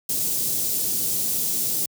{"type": "band-stop noise", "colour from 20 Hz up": "white", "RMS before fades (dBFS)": -24, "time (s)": [0.09, 1.86], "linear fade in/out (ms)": 5, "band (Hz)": [350, 6000], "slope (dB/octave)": 12, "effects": ["high-pass 100 Hz 12 dB/octave"]}